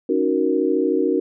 sine chord, D# minor seventh, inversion third, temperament equal, 277.2 / 311.1 / 370 / 466.2 Hz, C#4 / D#4 / F#4 / A#4, 0 / 0 / 0 / 0 cents, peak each -23 / -22 / -21 / -22 dBFS, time 0.09-1.2 s, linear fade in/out 5 ms, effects none

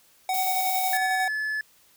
square tone with tremolo, 750 Hz, F#5, 23 cents sharp, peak -24 dBFS, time 0.29-1.28 s, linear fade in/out 2 ms, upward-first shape square, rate 11 Hz, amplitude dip 25%
violet noise, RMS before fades -30 dBFS, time 0.34-0.97 s, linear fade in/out 0 ms
triangle tone, 1725 Hz, A6, 35 cents flat, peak -24 dBFS, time 0.93-1.61 s, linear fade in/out 2 ms
effects white hiss -59 dBFS RMS until 1.96 s

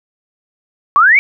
sine exponential sweep, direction up, 1100 to 2349 Hz, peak -5 dBFS, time 0.96-1.19 s, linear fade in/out 0 ms, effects none

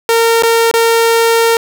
sawtooth tone with dropouts, 459 Hz, A#4, 27 cents flat, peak -4 dBFS, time 0.09-1.57 s, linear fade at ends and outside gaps 1 ms, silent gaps 0.424-0.434 / 0.713-0.739 s, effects none

